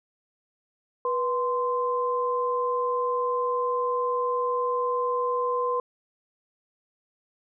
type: tone pair together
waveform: sine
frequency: 489.4 / 1037.9 Hz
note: B4 / C6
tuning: -16 / -14 cents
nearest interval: octave + minor second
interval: 1302 cents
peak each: -26 dBFS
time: 1.05-5.8 s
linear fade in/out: 2 ms
effects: none